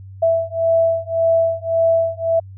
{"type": "beating tone pair", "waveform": "sine", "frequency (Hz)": [659.3, 661.1], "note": ["E5", "E5"], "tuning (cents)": [0, 5], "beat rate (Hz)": 1.8, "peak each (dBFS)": -17, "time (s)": [0.22, 2.4], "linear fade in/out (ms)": 10, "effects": ["added 96 Hz sine -34 dBFS peak until 2.57 s"]}